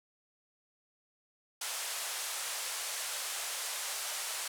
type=band-pass noise; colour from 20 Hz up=white; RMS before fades=-38 dBFS; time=1.61-4.48 s; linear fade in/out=5 ms; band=540 to 11000 Hz; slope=24 dB/octave; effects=none